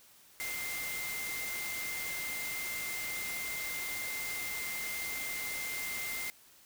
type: tone in noise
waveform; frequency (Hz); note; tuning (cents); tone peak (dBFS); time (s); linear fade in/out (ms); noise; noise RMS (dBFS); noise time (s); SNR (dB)
sine; 2093; C7; 0; -38; 0.4-6.3; 0; white; -40; 0.4-6.3; -1
effects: white hiss -60 dBFS RMS until 6.65 s